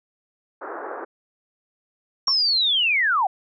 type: band-pass noise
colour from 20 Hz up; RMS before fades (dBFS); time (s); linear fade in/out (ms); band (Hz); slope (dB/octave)
pink; -33; 0.61-1.05; 10; 330 to 1600; 48
type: linear sweep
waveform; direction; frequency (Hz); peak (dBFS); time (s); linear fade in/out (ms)
sine; down; 5588 to 706; -17; 2.27-3.27; 5
type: tone with exponential decay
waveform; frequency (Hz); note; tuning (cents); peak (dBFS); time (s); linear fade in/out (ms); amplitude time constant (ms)
sine; 1092; C#6; -26; -20; 2.28-2.36; 0; 16
effects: none